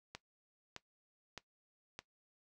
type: click train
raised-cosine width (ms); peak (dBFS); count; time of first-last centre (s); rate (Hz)
0.2; -27; 4; 0.15-1.99; 1.63
effects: noise-tail reverb RT60 0.1 s tail -17 dB re dry